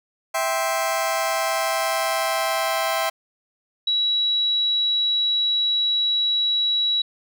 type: chord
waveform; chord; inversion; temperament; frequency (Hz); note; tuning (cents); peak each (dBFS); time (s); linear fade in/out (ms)
sawtooth; C major; first; just; 654.1 / 784.9 / 1046.5; E5 / G5 / C6; -14 / +2 / 0; -20 / -22 / -23; 0.34-3.1; 10
type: tone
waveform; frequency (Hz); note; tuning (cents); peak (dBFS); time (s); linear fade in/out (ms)
sine; 3900; B7; -23; -18; 3.87-7.02; 5
effects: none